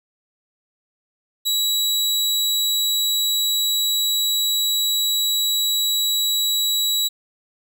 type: tone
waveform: sawtooth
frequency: 3900 Hz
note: B7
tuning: 23 cents flat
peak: -15 dBFS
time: 1.45-7.09 s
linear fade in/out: 20 ms
effects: none